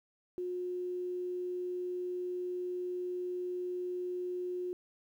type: tone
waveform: sine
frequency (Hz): 360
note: F#4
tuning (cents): -47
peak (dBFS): -34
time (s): 0.38-4.73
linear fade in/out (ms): 0
effects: 11-bit